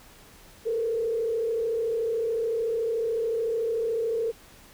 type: tone with frequency modulation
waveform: sine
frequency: 455.7 Hz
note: A#4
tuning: 39 cents flat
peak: -24 dBFS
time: 0.65-4.32 s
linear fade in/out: 20 ms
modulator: 33.7 Hz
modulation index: 0.69
effects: pink hiss -52 dBFS RMS until 4.73 s